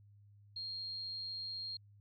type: tone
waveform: sine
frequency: 4232 Hz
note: C8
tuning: 19 cents sharp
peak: -40 dBFS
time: 0.56-1.77 s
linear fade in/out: 5 ms
effects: added 102 Hz sine -59 dBFS peak until 2 s